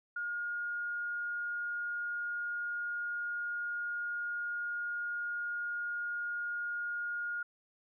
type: tone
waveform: sine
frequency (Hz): 1426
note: F6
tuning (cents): +36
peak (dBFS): -34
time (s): 0.16-7.43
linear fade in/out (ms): 5
effects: none